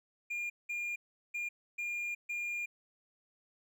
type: tone bursts at uneven times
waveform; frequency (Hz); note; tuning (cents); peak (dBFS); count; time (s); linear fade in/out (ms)
triangle; 2412; D7; +46; -33; 5; 0.3-0.5 / 0.69-0.96 / 1.34-1.49 / 1.78-2.15 / 2.29-2.66; 10
effects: none